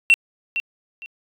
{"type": "tone with echo", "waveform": "sine", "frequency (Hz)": 2717, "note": "F7", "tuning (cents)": -48, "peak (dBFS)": -7, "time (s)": [0.1, 0.14], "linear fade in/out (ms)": 0, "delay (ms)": 460, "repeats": 2, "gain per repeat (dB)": -13, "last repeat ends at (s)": 1.06, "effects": ["tanh soft clip ceiling -8 dBFS"]}